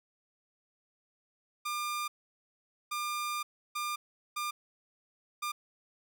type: tone bursts at uneven times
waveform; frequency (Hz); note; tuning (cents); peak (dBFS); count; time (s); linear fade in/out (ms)
sawtooth; 1200; D6; +37; -29; 5; 1.65-2.08 / 2.91-3.43 / 3.75-3.96 / 4.36-4.51 / 5.42-5.52; 10
effects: none